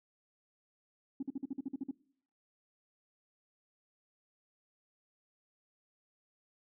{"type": "tone bursts", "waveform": "sine", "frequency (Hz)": 271.5, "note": "C#4", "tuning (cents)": -36, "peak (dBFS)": -33, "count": 10, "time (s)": [1.2, 1.912], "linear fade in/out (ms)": 5, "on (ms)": 28, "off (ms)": 48, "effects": ["noise-tail reverb RT60 0.6 s tail -22 dB re dry", "tanh soft clip ceiling -30 dBFS"]}